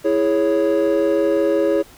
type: chord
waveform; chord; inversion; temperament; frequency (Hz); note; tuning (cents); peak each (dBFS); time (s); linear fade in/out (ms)
triangle; C# minor; first; equal; 329.6 / 415.3 / 554.4; E4 / G#4 / C#5; 0 / 0 / 0; -17 / -17 / -16; 0.04-1.83; 20
effects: tanh soft clip ceiling -5 dBFS + pink hiss -46 dBFS RMS until 1.97 s